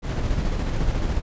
brown noise with tremolo, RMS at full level -22 dBFS, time 0.02-1.22 s, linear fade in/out 50 ms, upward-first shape square, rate 14 Hz, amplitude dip 30%, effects resampled to 16000 Hz

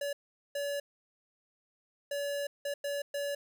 square tone bursts at uneven times, 570 Hz, C#5, 48 cents sharp, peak -33 dBFS, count 6, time 0.01-0.13 / 0.55-0.8 / 2.11-2.47 / 2.65-2.74 / 2.84-3.02 / 3.14-3.35 s, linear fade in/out 5 ms, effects none

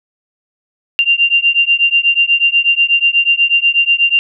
sine beating tone pair, 2777 / 2785.2 Hz, F7 / F7, -10 / -5 cents, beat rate 8.2 Hz, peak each -12 dBFS, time 0.99-4.19 s, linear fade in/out 0 ms, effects none

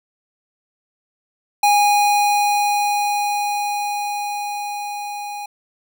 square tone with level ramp, 822 Hz, G#5, 18 cents flat, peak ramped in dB -12 to -28 dBFS, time 1.63-5.46 s, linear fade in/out 5 ms, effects none

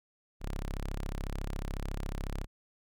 sawtooth tone, 34 Hz, C#1, 33 cents flat, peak -30 dBFS, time 0.4-2.47 s, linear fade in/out 50 ms, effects none

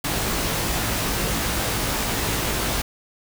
pink noise with comb filter, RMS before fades -24 dBFS, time 0.04-2.82 s, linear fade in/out 5 ms, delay 18 ms, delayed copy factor +0.65, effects none

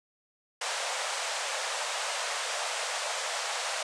pink band-pass noise, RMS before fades -33 dBFS, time 0.61-3.83 s, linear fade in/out 5 ms, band 530 to 9100 Hz, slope 48 dB/octave, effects none

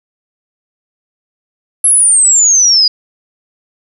sine exponential sweep, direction down, 11160 to 4852 Hz, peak -5 dBFS, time 1.84-2.88 s, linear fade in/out 5 ms, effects none

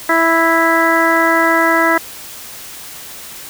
harmonic tone, 329.6 Hz, E4, in tune, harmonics 1 / 2 / 3 / 4 / 5 / 6, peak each -17 / -17 / -17 / -17 / -17 / -17 dBFS, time 0.09-1.98 s, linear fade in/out 5 ms, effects white hiss -32 dBFS RMS until 3.49 s

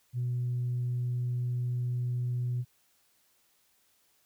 sine tone, 123 Hz, B2, 7 cents flat, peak -27 dBFS, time 0.13-2.65 s, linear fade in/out 50 ms, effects tanh soft clip ceiling -25 dBFS + white hiss -69 dBFS RMS until 4.25 s

